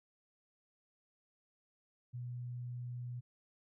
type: tone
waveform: sine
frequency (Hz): 122.5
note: B2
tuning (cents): -14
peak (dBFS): -40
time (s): 2.13-3.21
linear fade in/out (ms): 20
effects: none